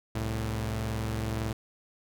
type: tone pair together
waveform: sawtooth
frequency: 65.84 / 110 Hz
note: C2 / A2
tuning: +11 / 0 cents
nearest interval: major sixth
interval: 889 cents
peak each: -31 / -27 dBFS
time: 0.15-1.53 s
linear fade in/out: 5 ms
effects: none